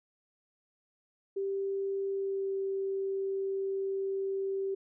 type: tone with pitch glide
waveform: sine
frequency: 392 to 388.8 Hz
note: G4 to G4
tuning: 0 to -14 cents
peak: -30 dBFS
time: 1.36-4.75 s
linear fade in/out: 10 ms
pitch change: -14 cents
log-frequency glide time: 2.1-2.55 s
effects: none